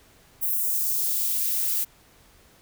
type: noise with high-pass filter sweep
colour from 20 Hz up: violet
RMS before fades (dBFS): -25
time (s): 0.41-1.85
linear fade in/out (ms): 20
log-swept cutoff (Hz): 12000 to 980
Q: 0.94
effects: pink hiss -56 dBFS RMS until 2.61 s